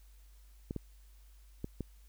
clicks, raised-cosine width 3 ms, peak -24 dBFS, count 4, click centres 0.709 / 0.763 / 1.644 / 1.807 s, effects added 50 Hz sine -55 dBFS peak until 2.08 s + white hiss -69 dBFS RMS until 2.08 s

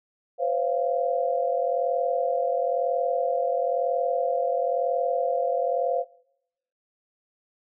sine tone cluster, 504 / 545 / 694 Hz, B4 / C#5 / F5, +35 / -29 / -11 cents, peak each -26 dBFS, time 0.38-6.05 s, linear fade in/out 50 ms, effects noise-tail reverb RT60 0.8 s tail -22 dB re dry

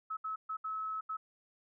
sine tone bursts at uneven times, 1293 Hz, E6, 34 cents flat, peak -35 dBFS, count 5, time 0.1-0.17 / 0.24-0.36 / 0.49-0.57 / 0.64-1.01 / 1.09-1.17 s, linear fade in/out 10 ms, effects none

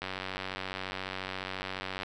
click train, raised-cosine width 0.3 ms, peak -19 dBFS, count 191, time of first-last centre 0.02-2.033 s, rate 94.4 Hz, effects none

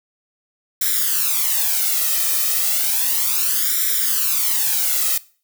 blue noise with flanger, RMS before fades -19 dBFS, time 0.81-5.18 s, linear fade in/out 5 ms, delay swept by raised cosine 0.54 to 1.64 ms, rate 0.33 Hz, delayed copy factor +0.9, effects noise-tail reverb RT60 0.4 s tail -20 dB re dry

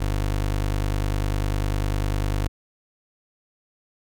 25% pulse tone, 50 Hz, G1, 35 cents sharp, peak -18 dBFS, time 0-2.48 s, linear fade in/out 10 ms, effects none

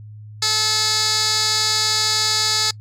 15% pulse tone with band-pass filter, 432.8 Hz, A4, 29 cents flat, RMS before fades -19 dBFS, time 0.42-2.71 s, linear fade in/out 5 ms, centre 5200 Hz, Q 2.6, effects noise-tail reverb RT60 0.1 s tail -25 dB re dry + added 106 Hz sine -35 dBFS peak until 2.8 s

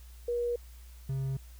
sine / triangle tone pair in turn, 479.1 / 134.44 Hz, A#4 / C3, +47 / +47 cents, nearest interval octave + minor seventh, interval 2200 cents, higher first, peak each -28 dBFS, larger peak neither, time 0.28-0.56 / 1.09-1.37 s, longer neither, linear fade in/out 5 ms, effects added 60 Hz sine -47 dBFS peak until 1.59 s + white hiss -60 dBFS RMS until 1.59 s

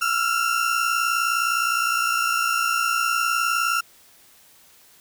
35% pulse tone pair together, 1337.3 / 1396.9 Hz, E6 / F6, +24 / 0 cents, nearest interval minor second, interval 76 cents, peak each -21 dBFS, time 0.01-3.81 s, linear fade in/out 10 ms, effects white hiss -53 dBFS RMS until 5 s

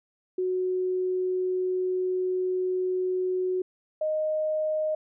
sine tone pair in turn, 368.6 / 619.9 Hz, F#4 / D#5, -7 / -7 cents, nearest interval major sixth, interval 900 cents, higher second, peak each -24 dBFS, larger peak neither, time 0.38-3.62 / 4.01-4.95 s, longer first, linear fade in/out 5 ms, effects none

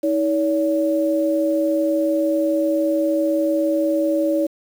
sine tone pair together, 318.9 / 568.2 Hz, D#4 / C#5, +43 / +43 cents, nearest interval minor seventh, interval 1000 cents, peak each -19 dBFS, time 0.03-4.47 s, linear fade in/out 10 ms, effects 7-bit

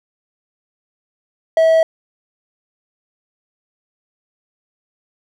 triangle tone, 648 Hz, E5, 30 cents flat, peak -7 dBFS, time 1.57-1.83 s, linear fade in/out 2 ms, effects none

